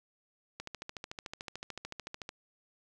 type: click train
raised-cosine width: 0.2 ms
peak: -23 dBFS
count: 24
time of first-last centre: 0.6-2.291 s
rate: 13.6 Hz
effects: none